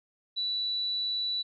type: tone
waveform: sine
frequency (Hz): 3951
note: B7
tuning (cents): 0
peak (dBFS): -28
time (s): 0.36-1.43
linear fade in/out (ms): 20
effects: none